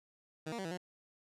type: tone with pitch steps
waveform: 15% pulse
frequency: 157.4 / 234.3 / 192 / 164.2 / 180.7 Hz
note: D#3 / A#3 / G3 / E3 / F#3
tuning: +20 / +9 / -36 / -6 / -41 cents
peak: -32 dBFS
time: 0.46-0.775 s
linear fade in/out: 10 ms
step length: 63 ms
effects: low-pass 9000 Hz 12 dB/octave

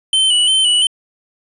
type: tone with vibrato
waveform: square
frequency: 3019 Hz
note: F#7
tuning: 34 cents sharp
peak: -11 dBFS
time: 0.13-0.87 s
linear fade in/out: 2 ms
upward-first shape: square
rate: 2.9 Hz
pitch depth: 40 cents each way
effects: resampled to 24000 Hz

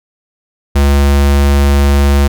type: tone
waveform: square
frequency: 70.4 Hz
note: C#2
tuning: 27 cents sharp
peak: -7 dBFS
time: 0.75-2.28 s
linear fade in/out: 10 ms
effects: none

